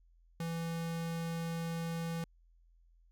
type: tone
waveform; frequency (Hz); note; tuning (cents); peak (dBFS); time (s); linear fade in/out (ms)
square; 166.2; E3; +15; -36; 0.4-2.24; 2
effects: added 42 Hz sine -62 dBFS peak until 3.11 s